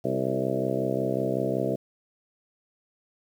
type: harmonic tone with a mistuned harmonic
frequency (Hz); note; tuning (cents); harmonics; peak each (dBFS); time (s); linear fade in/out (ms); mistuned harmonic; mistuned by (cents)
65.4; C2; 0; 2 / 3 / 4 / 5 / 6 / 7 / 8 / 9 / 10; -33 / -33 / -33 / -33 / -33 / -33 / -33 / -33 / -33; 0.04-1.76; 10; 6; -20
effects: 9-bit